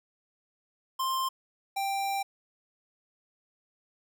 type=tone pair in turn; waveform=square; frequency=1051 / 787.4 Hz; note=C6 / G5; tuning=+7 / +8 cents; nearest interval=perfect fourth; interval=499 cents; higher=first; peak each=-28 / -29 dBFS; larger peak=first; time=0.99-1.29 / 1.76-2.23 s; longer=second; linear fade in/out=10 ms; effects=none